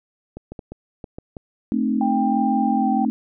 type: clicks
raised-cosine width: 2 ms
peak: -20 dBFS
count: 7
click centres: 0.37 / 0.52 / 0.592 / 0.72 / 1.042 / 1.185 / 1.368 s
type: chord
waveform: sine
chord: A diminished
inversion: none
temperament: equal with one note detuned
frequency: 220 / 261.6 / 306.3 Hz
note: A3 / C4 / Eb4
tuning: 0 / 0 / -27 cents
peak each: -21 / -22 / -26 dBFS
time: 1.72-3.1 s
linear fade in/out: 0 ms
type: tone with pitch glide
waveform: sine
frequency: 793 to 777.1 Hz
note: G5 to G5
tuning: +20 to -15 cents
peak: -21 dBFS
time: 2.01-3.05 s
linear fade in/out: 2 ms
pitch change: -35 cents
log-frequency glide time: 2.75-2.87 s
effects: none